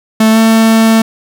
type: tone with pitch glide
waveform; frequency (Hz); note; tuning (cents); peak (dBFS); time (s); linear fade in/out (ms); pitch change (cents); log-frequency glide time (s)
45% pulse; 220 to 223.6; A3 to A3; 0 to +28; -5; 0.2-1.02; 5; +28; 0.31-0.38
effects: none